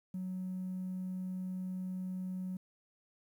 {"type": "tone", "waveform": "triangle", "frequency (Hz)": 185, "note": "F#3", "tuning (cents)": 0, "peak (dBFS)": -33, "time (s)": [0.14, 2.57], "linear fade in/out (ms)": 5, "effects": ["tanh soft clip ceiling -33 dBFS", "11-bit"]}